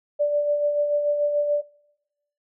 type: tone with tremolo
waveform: sine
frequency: 586 Hz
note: D5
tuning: 4 cents flat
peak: -17 dBFS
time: 0.19-1.62 s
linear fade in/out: 20 ms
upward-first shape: sine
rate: 6.9 Hz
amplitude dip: 40%
effects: noise-tail reverb RT60 0.9 s tail -22 dB re dry